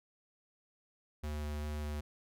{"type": "tone with vibrato", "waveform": "square", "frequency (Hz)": 74.8, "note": "D2", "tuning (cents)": 32, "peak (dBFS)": -37, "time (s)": [1.23, 2.01], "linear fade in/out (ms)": 10, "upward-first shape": "square", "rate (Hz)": 2.5, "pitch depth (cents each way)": 8, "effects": []}